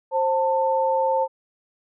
sine tone pair together, 529.3 / 891 Hz, C5 / A5, +20 / +22 cents, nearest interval major sixth, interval 902 cents, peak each -21 dBFS, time 0.11-1.28 s, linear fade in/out 50 ms, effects none

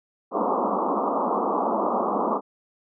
white band-pass noise, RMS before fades -24 dBFS, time 0.31-2.41 s, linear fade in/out 50 ms, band 190 to 1200 Hz, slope 96 dB/octave, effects none

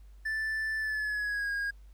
triangle tone with pitch glide, 1760 to 1632.7 Hz, A6 to G#6, 0 to -30 cents, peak -28 dBFS, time 0.25-1.71 s, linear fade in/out 10 ms, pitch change -130 cents, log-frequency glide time 0.78-1.52 s, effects added 50 Hz sine -49 dBFS peak until 1.93 s + pink hiss -70 dBFS RMS until 1.93 s

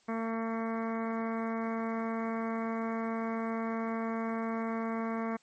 harmonic tone with a mistuned harmonic, 226.2 Hz, A3, 48 cents sharp, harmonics 1 / 2 / 3 / 4 / 5 / 6 / 7 / 8 / 9 / 10, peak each -33 / -39 / -40 / -44 / -41 / -47 / -49 / -51 / -51 / -50 dBFS, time 0.08-5.37 s, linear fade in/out 10 ms, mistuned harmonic 10, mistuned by -36 cents, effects white hiss -67 dBFS RMS until 5.42 s + MP3 32 kbps

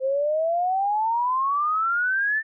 sine exponential sweep, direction up, 519 to 1796 Hz, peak -20 dBFS, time 0-2.43 s, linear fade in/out 50 ms, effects none

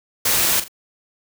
white noise with echo, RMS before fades -18 dBFS, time 0.25-0.6 s, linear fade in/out 5 ms, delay 41 ms, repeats 2, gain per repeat -11 dB, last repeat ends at 0.682 s, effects none

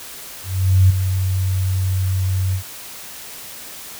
sine tone with ADSR envelope, 94 Hz, F#2, 28 cents sharp, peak -7 dBFS, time 0.43-2.63 s, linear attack 470 ms, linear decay 8 ms, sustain -9 dB, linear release 90 ms, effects white hiss -35 dBFS RMS until 3.99 s

